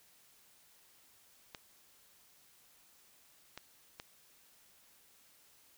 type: clicks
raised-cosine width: 0.2 ms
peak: -27 dBFS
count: 3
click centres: 1.548 / 3.576 / 3.999 s
effects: white hiss -65 dBFS RMS until 5.77 s